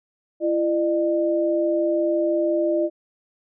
sine tone pair together, 338 / 604.3 Hz, E4 / D5, +43 / +49 cents, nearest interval minor seventh, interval 1006 cents, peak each -21 dBFS, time 0.4-2.9 s, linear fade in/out 50 ms, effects none

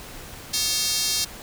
square tone with high-pass filter, 246.9 Hz, B3, in tune, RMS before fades -24 dBFS, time 0.53-1.25 s, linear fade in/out 10 ms, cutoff 4700 Hz, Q 1.9, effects pink hiss -40 dBFS RMS until 1.42 s

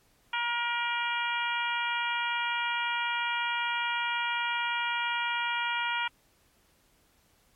harmonic tone with a mistuned harmonic, 474.6 Hz, A#4, 31 cents sharp, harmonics 2 / 3 / 4 / 5 / 6 / 7, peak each -32 / -33 / -37 / -34 / -37 / -39 dBFS, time 0.33-6.08 s, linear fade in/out 5 ms, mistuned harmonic 7, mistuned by -28 cents, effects pink hiss -66 dBFS RMS until 7.55 s + MP3 64 kbps

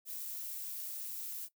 violet noise, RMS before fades -42 dBFS, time 0.05-1.49 s, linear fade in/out 50 ms, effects noise-tail reverb RT60 0.1 s tail -17 dB re dry

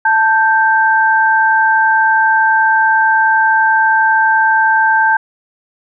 sine tone pair together, 884.6 / 1568 Hz, A5 / G6, +9 / 0 cents, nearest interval minor seventh, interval 991 cents, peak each -11 dBFS, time 0.05-5.17 s, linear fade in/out 5 ms, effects none

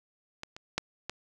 clicks, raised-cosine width 0.2 ms, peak -21 / -26 / -11 / -17 dBFS, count 4, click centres 0.434 / 0.565 / 0.78 / 1.096 s, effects none

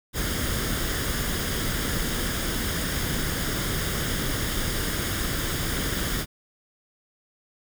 pink noise with comb filter, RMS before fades -27 dBFS, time 0.13-6.26 s, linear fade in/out 50 ms, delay 0.59 ms, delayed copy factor +0.55, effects none

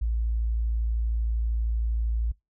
sine tone, 56.4 Hz, A1, 44 cents sharp, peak -23 dBFS, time 0.01-2.32 s, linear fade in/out 10 ms, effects noise-tail reverb RT60 0.2 s tail -24 dB re dry

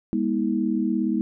sine tone cluster, 204.5 / 241.7 / 320.5 Hz, G#3 / B3 / E4, -26 / -37 / -49 cents, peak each -25 dBFS, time 0.13-1.21 s, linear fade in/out 0 ms, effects none

